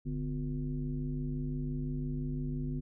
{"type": "tone with frequency modulation", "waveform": "sine", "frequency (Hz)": 146.1, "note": "D3", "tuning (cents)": -9, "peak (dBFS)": -32, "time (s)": [0.05, 2.81], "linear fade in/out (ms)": 20, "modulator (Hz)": 106, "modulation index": 1.2, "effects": []}